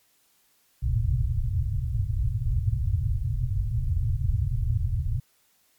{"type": "low-pass noise", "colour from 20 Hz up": "white", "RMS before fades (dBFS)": -25, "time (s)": [0.82, 5.2], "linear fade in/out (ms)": 10, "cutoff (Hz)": 130, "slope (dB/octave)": 96, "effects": ["white hiss -65 dBFS RMS until 5.78 s", "MP3 96 kbps"]}